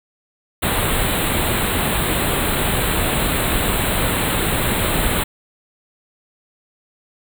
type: band-stop noise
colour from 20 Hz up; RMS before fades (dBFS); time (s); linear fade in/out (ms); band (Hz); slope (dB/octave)
pink; -19; 0.62-5.24; 10; 4100 to 7700; 96
effects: none